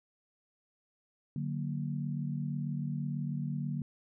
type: chord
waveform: sine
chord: D augmented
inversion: none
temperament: equal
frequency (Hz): 146.83 / 185 / 233.1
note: D3 / F#3 / A#3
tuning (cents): 0 / 0 / 0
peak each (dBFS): -34 / -39 / -39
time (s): 1.36-3.82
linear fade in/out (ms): 2
effects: none